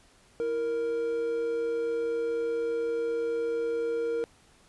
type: tone pair together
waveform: triangle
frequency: 329.7 / 466.2 Hz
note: E4 / A#4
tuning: 0 / 0 cents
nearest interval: tritone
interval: 600 cents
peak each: -37 / -25 dBFS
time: 0.4-4.24 s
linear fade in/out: 0 ms
effects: pink hiss -60 dBFS RMS until 4.68 s + resampled to 24000 Hz